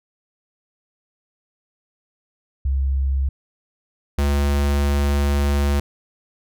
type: tone pair in turn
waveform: sine / square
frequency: 67.5 / 71.2 Hz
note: C#2 / C#2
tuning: -45 / +47 cents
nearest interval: minor second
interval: 92 cents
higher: second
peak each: -17 dBFS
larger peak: neither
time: 2.65-3.29 / 4.18-5.8 s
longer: second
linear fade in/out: 5 ms
effects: none